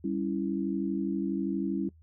sine chord, C# diminished, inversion second, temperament equal, 196 / 277.2 / 329.6 Hz, G3 / C#4 / E4, 0 / 0 / 0 cents, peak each -32 dBFS, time 0.04-1.89 s, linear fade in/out 5 ms, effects noise-tail reverb RT60 0.1 s tail -21 dB re dry + added 80 Hz sine -54 dBFS peak until 2.02 s

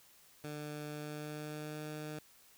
15% pulse tone with pitch glide, 149.4 to 152.36 Hz, D3 to D#3, +30 to -36 cents, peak -35 dBFS, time 0.44-2.19 s, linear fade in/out 2 ms, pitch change +34 cents, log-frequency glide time 0.92-1.83 s, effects white hiss -63 dBFS RMS until 2.57 s

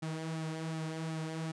sawtooth tone with flanger, 160 Hz, D#3, 49 cents sharp, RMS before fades -38 dBFS, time 0.02-1.52 s, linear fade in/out 10 ms, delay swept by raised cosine 1.9 to 5.5 ms, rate 2.7 Hz, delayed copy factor -0.55, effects resampled to 22050 Hz

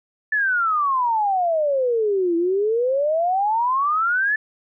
sine exponential two-way sweep, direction down then up, 1760 to 331.4 to 1760 Hz, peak -17 dBFS, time 0.32-4.36 s, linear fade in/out 5 ms, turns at 2.36 s, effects none

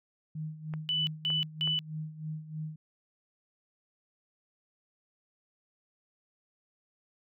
sine tone with tremolo, 155.56 Hz, D#3, in tune, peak -33 dBFS, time 0.35-2.76 s, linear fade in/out 5 ms, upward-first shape sine, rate 3.2 Hz, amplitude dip 75%
clicks, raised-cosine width 0.5 ms, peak -28 dBFS, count 3, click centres 0.738 / 1.303 / 1.675 s
sine tone bursts, 2984 Hz, F#7, 14 cents sharp, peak -27 dBFS, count 3, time 0.89-1.79 s, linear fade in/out 0 ms, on 180 ms, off 180 ms
effects none

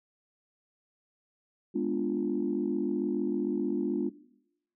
sine chord, G# diminished seventh, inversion none, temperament equal, 207.7 / 246.9 / 293.7 / 349.2 Hz, G#3 / B3 / D4 / F4, 0 / 0 / 0 / 0 cents, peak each -33 / -33 / -31 / -31 dBFS, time 1.74-4.1 s, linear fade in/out 20 ms, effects noise-tail reverb RT60 0.8 s tail -18 dB re dry + tanh soft clip ceiling -18 dBFS

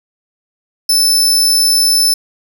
sawtooth tone, 5274 Hz, E8, in tune, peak -6 dBFS, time 0.89-2.14 s, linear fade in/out 5 ms, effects none

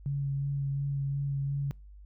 sine tone with vibrato, 139.5 Hz, C#3, 11 cents sharp, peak -28 dBFS, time 0.06-1.71 s, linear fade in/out 0 ms, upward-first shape sine, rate 2.8 Hz, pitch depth 16 cents each way, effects noise-tail reverb RT60 0.3 s tail -26 dB re dry + added 50 Hz sine -47 dBFS peak until 2.05 s

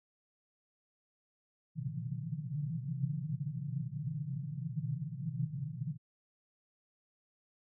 pink band-pass noise, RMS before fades -38 dBFS, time 1.75-5.98 s, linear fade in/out 20 ms, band 120 to 170 Hz, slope 96 dB/octave, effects none

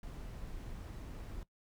brown noise, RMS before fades -45 dBFS, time 0.03-1.43 s, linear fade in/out 2 ms, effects noise-tail reverb RT60 0.1 s tail -18 dB re dry

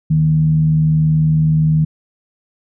sine tone with frequency modulation, 155.56 Hz, D#3, in tune, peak -10 dBFS, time 0.1-1.85 s, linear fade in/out 10 ms, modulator 78.8 Hz, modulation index 0.27, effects none

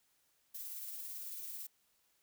violet noise with tremolo, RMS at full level -44 dBFS, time 0.54-1.67 s, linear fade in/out 10 ms, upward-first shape sine, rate 18 Hz, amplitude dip 25%, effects white hiss -75 dBFS RMS until 2.22 s

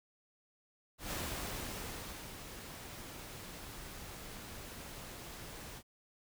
pink noise with ADSR envelope, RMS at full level -39 dBFS, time 0.98-5.83 s, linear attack 130 ms, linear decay 1200 ms, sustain -9 dB, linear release 62 ms, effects none

